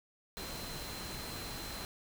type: tone in noise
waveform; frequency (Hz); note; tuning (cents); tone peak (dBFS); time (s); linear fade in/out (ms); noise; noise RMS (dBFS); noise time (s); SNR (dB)
sine; 4098; C8; -37; -48; 0.37-1.85; 0; pink; -43; 0.37-1.85; -8
effects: none